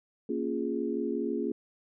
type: chord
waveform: sine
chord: Bb minor seventh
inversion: none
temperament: equal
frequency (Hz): 233.1 / 277.2 / 349.2 / 415.3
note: Bb3 / Db4 / F4 / Ab4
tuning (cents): 0 / 0 / 0 / 0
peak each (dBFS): -34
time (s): 0.29-1.52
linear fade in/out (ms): 5
effects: none